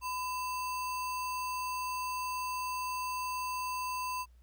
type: tone with sample-and-hold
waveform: sine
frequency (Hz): 1007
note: B5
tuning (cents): +33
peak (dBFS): -33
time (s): 0.01-4.26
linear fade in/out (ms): 50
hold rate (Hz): 3675
effects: added 60 Hz sine -56 dBFS peak until 4.42 s + pink hiss -75 dBFS RMS until 4.42 s